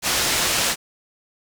white low-pass noise, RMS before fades -21 dBFS, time 0.02-0.76 s, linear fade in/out 50 ms, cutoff 7400 Hz, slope 12 dB/octave, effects none

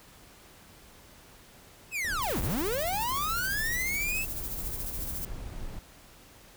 45% pulse linear two-way sweep, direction down then up, 2670 to 30 to 2670 Hz, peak -29 dBFS, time 1.91-4.26 s, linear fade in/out 50 ms, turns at 2.41 s
brown noise, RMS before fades -39 dBFS, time 2.04-5.79 s, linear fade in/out 5 ms
violet noise with tremolo, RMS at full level -35 dBFS, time 2.22-5.25 s, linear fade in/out 0 ms, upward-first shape sine, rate 14 Hz, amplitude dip 50%
effects pink hiss -54 dBFS RMS until 6.56 s

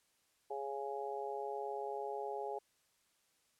harmonic tone, 138.59 Hz, C#3, in tune, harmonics 3 / 4 / 5 / 6, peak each -42 / -46 / -46 / -43 dBFS, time 0.5-2.59 s, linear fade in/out 10 ms, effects white hiss -75 dBFS RMS until 3.59 s + low-pass 11000 Hz 12 dB/octave

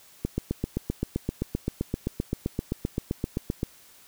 click train, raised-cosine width 3 ms, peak -13 dBFS, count 27, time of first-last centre 0.25-3.631 s, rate 7.69 Hz, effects white hiss -54 dBFS RMS until 4.07 s

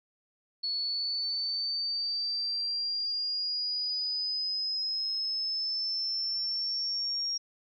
sine exponential sweep, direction up, 4400 to 5588 Hz, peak -29 dBFS, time 0.63-7.38 s, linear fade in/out 10 ms, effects none

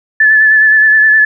sine tone with vibrato, 1737 Hz, A6, 23 cents flat, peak -4 dBFS, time 0.2-1.25 s, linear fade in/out 5 ms, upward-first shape sine, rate 9.6 Hz, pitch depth 26 cents each way, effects none

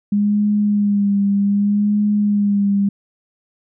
sine tone with vibrato, 203.9 Hz, G#3, 32 cents flat, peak -13 dBFS, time 0.12-2.89 s, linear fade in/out 5 ms, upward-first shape sine, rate 0.65 Hz, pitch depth 35 cents each way, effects none

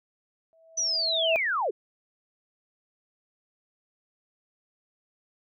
sine tone with exponential growth, 652 Hz, E5, 19 cents flat, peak -20 dBFS, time 0.53-1.36 s, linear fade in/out 0 ms, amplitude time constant 180 ms
sine linear sweep, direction down, 6040 to 349.2 Hz, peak -24 dBFS, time 0.77-1.71 s, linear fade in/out 10 ms
effects none

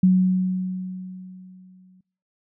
sine tone with exponential decay, 185 Hz, F#3, in tune, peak -11 dBFS, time 0.03-2.01 s, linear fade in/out 5 ms, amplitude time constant 430 ms, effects noise-tail reverb RT60 0.6 s tail -25 dB re dry

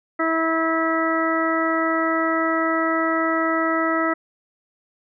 harmonic tone, 325.1 Hz, E4, 24 cents flat, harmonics 1 / 2 / 3 / 4 / 5 / 6, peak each -23 / -25 / -32 / -23 / -33 / -26 dBFS, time 0.19-4.14 s, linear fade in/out 10 ms, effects none

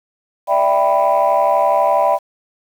sine chord, E minor seventh, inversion third, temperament equal, 587.3 / 659.3 / 784 / 987.8 Hz, D5 / E5 / G5 / B5, 0 / 0 / 0 / 0 cents, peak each -16 dBFS, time 0.47-2.19 s, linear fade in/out 50 ms, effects tanh soft clip ceiling -5 dBFS + 7-bit

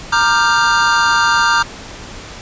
square chord, G minor seventh, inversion first, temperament equal with one note detuned, 932.3 / 1189.7 / 1396.9 / 1568 Hz, Bb5 / D6 / F6 / G6, 0 / +22 / 0 / 0 cents, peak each -17 dBFS, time 0.12-1.63 s, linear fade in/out 10 ms, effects pink hiss -32 dBFS RMS until 2.41 s + resampled to 16000 Hz

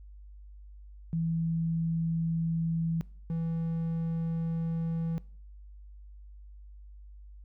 sine / triangle tone pair in turn, 164.81 / 164.81 Hz, E3 / E3, 0 / 0 cents, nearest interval unison, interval 0 cents, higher neither, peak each -27 dBFS, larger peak neither, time 1.13-3.01 / 3.3-5.18 s, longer neither, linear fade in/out 0 ms, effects noise-tail reverb RT60 0.5 s tail -22 dB re dry + added 50 Hz sine -46 dBFS peak until 7.44 s

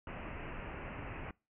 pink low-pass noise, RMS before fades -44 dBFS, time 0.07-1.31 s, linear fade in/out 2 ms, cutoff 2800 Hz, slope 96 dB/octave, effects noise-tail reverb RT60 0.3 s tail -25 dB re dry

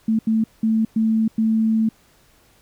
sine tone bursts at uneven times, 221.5 Hz, A3, 12 cents sharp, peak -15 dBFS, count 5, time 0.08-0.19 / 0.27-0.44 / 0.63-0.85 / 0.96-1.28 / 1.38-1.89 s, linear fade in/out 5 ms, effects pink hiss -56 dBFS RMS until 2.61 s

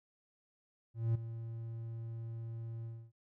triangle tone with ADSR envelope, 114.5 Hz, A#2, 31 cents flat, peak -25 dBFS, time 0.94-3.12 s, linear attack 210 ms, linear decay 8 ms, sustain -13 dB, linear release 270 ms, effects none

